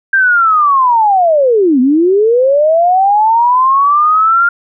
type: linear two-way sweep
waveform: sine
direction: down then up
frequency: 1597 to 243.4 to 1411 Hz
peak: -6 dBFS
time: 0.13-4.49 s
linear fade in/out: 5 ms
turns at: 1.8 s
effects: none